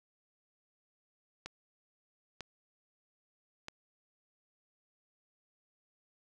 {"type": "clicks", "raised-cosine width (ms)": 0.2, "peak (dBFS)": -24, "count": 3, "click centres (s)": [1.46, 2.407, 3.684], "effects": []}